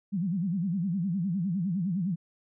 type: tone with vibrato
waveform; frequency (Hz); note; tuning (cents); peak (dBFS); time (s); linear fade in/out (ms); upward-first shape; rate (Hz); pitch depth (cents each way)
sine; 182.3; F#3; -25; -26; 0.12-2.16; 20; sine; 9.8; 200
effects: none